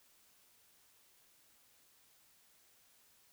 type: silence
effects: white hiss -68 dBFS RMS until 3.32 s